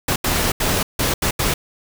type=noise bursts at uneven times; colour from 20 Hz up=pink; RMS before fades=-19 dBFS; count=6; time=0.08-0.16 / 0.24-0.52 / 0.6-0.83 / 0.99-1.14 / 1.22-1.31 / 1.39-1.54 s; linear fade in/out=5 ms; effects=none